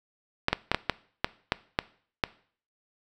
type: clicks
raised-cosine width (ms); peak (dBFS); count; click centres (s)
0.3; -6; 9; 0.484 / 0.53 / 0.716 / 0.746 / 0.897 / 1.245 / 1.521 / 1.789 / 2.238
effects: noise-tail reverb RT60 0.5 s tail -20 dB re dry